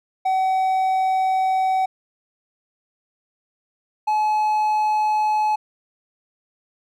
triangle tone pair in turn, 757 / 853.7 Hz, F#5 / G#5, +39 / +47 cents, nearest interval major second, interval 208 cents, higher second, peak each -15 dBFS, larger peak neither, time 0.25-1.86 / 4.07-5.56 s, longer first, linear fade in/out 10 ms, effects none

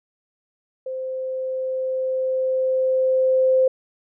sine tone with level ramp, 520 Hz, C5, 11 cents flat, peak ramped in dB -26 to -13 dBFS, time 0.86-3.68 s, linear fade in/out 5 ms, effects none

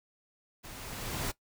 pink noise with level ramp, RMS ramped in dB -47 to -33 dBFS, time 0.63-1.32 s, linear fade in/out 20 ms, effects noise-tail reverb RT60 0.1 s tail -18 dB re dry

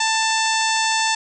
harmonic tone, 887 Hz, A5, 14 cents sharp, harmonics 1 / 2 / 3 / 4 / 5 / 6 / 7 / 8 / 9, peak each -21 / -24 / -26 / -27 / -28 / -29 / -29 / -30 / -31 dBFS, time 0-1.15 s, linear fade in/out 5 ms, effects none

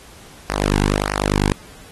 sawtooth tone with flanger, 50.1 Hz, G1, 38 cents sharp, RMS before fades -19 dBFS, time 0.49-1.53 s, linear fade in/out 10 ms, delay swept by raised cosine 0.27 to 1.67 ms, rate 1.6 Hz, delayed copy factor -0.8, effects pink hiss -44 dBFS RMS until 1.91 s + AAC 32 kbps

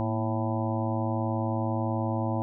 harmonic tone with a mistuned harmonic, 110 Hz, A2, in tune, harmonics 1 / 2 / 3 / 5 / 6 / 7 / 8 / 9, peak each -29 / -32 / -34 / -36 / -37 / -37 / -38 / -39 dBFS, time 0-2.42 s, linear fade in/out 0 ms, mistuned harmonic 2, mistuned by +88 cents, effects none

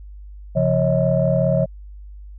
sine tone cluster, 134.7 / 171.7 / 550 / 635 Hz, C#3 / F3 / C#5 / D#5, -49 / -29 / -14 / +35 cents, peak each -20 dBFS, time 0.55-1.66 s, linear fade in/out 20 ms, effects tanh soft clip ceiling -5 dBFS + added 50 Hz sine -35 dBFS peak until 2.38 s

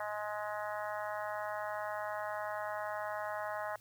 harmonic tone, 210.1 Hz, G#3, 20 cents sharp, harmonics 3 / 4 / 5 / 6 / 7 / 8 / 9, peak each -40 / -42 / -44 / -46 / -47 / -48 / -49 dBFS, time 0-3.76 s, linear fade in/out 2 ms, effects added 109 Hz sine -64 dBFS peak until 3.8 s + white hiss -64 dBFS RMS until 3.8 s

